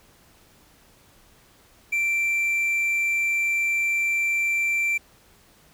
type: tone with quantisation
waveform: triangle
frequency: 2349 Hz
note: D7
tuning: in tune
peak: -19 dBFS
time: 1.92-4.98 s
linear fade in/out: 10 ms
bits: 8
effects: pink hiss -56 dBFS RMS until 5.73 s